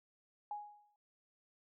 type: tone with exponential decay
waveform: sine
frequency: 830.6 Hz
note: G#5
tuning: in tune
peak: -37 dBFS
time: 0.51-0.96 s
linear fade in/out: 2 ms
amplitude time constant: 97 ms
effects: none